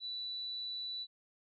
sine tone, 3961 Hz, B7, 4 cents sharp, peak -38 dBFS, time 0-1.07 s, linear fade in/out 50 ms, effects none

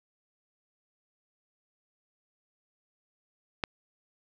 click, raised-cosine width 0.3 ms, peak -12 dBFS, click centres 3.638 s, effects none

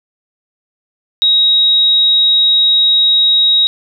sine tone, 3800 Hz, A#7, 33 cents sharp, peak -7 dBFS, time 1.22-3.67 s, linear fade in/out 0 ms, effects none

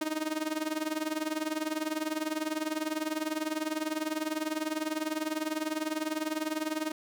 sawtooth tone with tremolo, 311.1 Hz, D#4, in tune, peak -23 dBFS, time 0.01-6.92 s, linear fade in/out 5 ms, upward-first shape triangle, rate 20 Hz, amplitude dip 90%, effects none

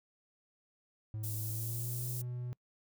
triangle tone with pitch glide, 108.4 to 123.09 Hz, A2 to B2, -25 to -5 cents, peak -35 dBFS, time 1.14-2.53 s, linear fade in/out 0 ms, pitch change +220 cents, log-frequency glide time 1.38-2.03 s
white high-pass noise, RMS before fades -42 dBFS, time 1.23-2.22 s, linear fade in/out 10 ms, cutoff 8900 Hz, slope 12 dB/octave
effects noise-tail reverb RT60 0.1 s tail -26 dB re dry

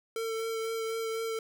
square tone with vibrato, 450 Hz, A4, 39 cents sharp, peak -32 dBFS, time 0.16-1.39 s, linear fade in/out 2 ms, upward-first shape sine, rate 4 Hz, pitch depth 15 cents each way, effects none

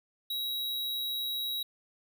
square tone, 3856 Hz, B7, 42 cents flat, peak -32 dBFS, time 0.3-1.63 s, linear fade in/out 5 ms, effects none

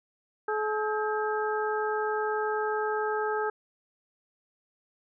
harmonic tone with a mistuned harmonic, 427.7 Hz, A4, 49 cents flat, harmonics 1 / 2 / 3 / 4, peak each -29 / -32 / -34 / -35 dBFS, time 0.48-3.5 s, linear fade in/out 5 ms, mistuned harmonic 4, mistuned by -120 cents, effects none

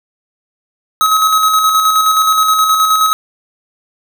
square tone with tremolo, 1277 Hz, D#6, 45 cents sharp, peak -8 dBFS, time 1.01-3.13 s, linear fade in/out 0 ms, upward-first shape square, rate 9.5 Hz, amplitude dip 35%, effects none

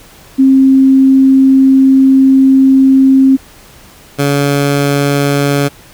sine / 15% pulse tone pair in turn, 266.8 / 141.95 Hz, C4 / C#3, +34 / +41 cents, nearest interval major seventh, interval 1093 cents, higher first, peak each -3 dBFS, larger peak neither, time 0.38-3.37 / 4.18-5.69 s, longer first, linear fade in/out 20 ms, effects pink hiss -39 dBFS RMS until 5.93 s

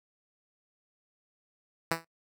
5% pulse tone with exponential decay, 164.81 Hz, E3, in tune, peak -12 dBFS, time 1.91-2.05 s, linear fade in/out 5 ms, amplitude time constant 29 ms, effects noise-tail reverb RT60 0.1 s tail -23 dB re dry

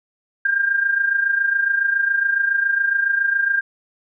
sine tone with amplitude modulation, 1600 Hz, G6, 35 cents sharp, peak -13 dBFS, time 0.45-3.61 s, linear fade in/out 5 ms, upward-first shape sine, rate 27.2 Hz, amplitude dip 65%, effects none

